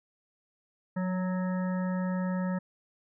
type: harmonic tone with a mistuned harmonic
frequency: 185 Hz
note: F#3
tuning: in tune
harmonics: 1 / 3 / 5 / 7 / 9 / 10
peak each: -28 / -38 / -42 / -45 / -47 / -48 dBFS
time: 0.96-2.59 s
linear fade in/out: 10 ms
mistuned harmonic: 1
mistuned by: -20 cents
effects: none